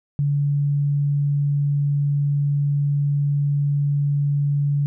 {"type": "tone", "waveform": "sine", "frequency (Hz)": 143.4, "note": "D3", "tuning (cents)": -41, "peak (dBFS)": -17, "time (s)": [0.19, 4.86], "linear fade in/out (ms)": 0, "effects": []}